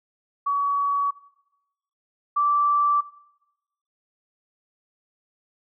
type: tone pair in turn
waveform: sine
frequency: 1132 / 1165.8 Hz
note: C#6 / D6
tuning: +36 / -13 cents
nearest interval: minor second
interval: 51 cents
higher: second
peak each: -20 / -18 dBFS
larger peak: second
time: 0.46-1.11 / 2.36-3.01 s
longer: neither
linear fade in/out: 10 ms
effects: noise-tail reverb RT60 0.9 s tail -18 dB re dry